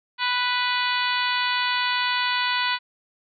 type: harmonic tone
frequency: 493.9 Hz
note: B4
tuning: in tune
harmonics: 2 / 3 / 4 / 5 / 6 / 7 / 8 / 9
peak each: -26 / -28 / -29 / -30 / -31 / -31 / -32 / -33 dBFS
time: 0.18-2.79 s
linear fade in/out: 50 ms
effects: none